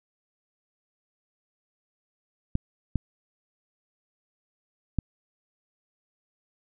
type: clicks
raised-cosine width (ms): 5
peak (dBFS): -12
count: 3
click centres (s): 2.554 / 2.957 / 4.987
effects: none